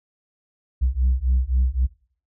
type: beating tone pair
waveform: sine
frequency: 61.74 / 65.54 Hz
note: B1 / C2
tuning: 0 / +4 cents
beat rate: 3.8 Hz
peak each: -19 dBFS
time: 0.81-1.87 s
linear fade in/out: 20 ms
effects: noise-tail reverb RT60 0.5 s tail -22 dB re dry + tanh soft clip ceiling -13 dBFS